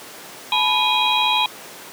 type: tone cluster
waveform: sine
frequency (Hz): 858 / 990 / 2469 / 3271 / 3844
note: A5 / B5 / D#7 / G#7 / B7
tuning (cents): -44 / +4 / -14 / -27 / -48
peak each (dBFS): -22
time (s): 0.52-1.46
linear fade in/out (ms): 2
effects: pink hiss -37 dBFS RMS until 1.92 s + high-pass 300 Hz 12 dB/octave